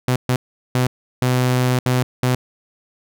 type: tone bursts at uneven times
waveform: sawtooth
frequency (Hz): 126.3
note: B2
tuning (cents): +39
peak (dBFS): -11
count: 6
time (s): 0.08-0.16 / 0.29-0.36 / 0.75-0.87 / 1.22-1.79 / 1.86-2.03 / 2.23-2.35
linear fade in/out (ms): 2
effects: none